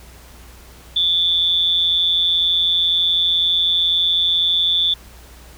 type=tone with amplitude modulation; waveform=sine; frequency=3498 Hz; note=A7; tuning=11 cents flat; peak=-11 dBFS; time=0.96-4.94 s; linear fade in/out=5 ms; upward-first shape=sine; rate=172 Hz; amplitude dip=65%; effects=added 60 Hz sine -42 dBFS peak until 5.57 s + pink hiss -45 dBFS RMS until 5.57 s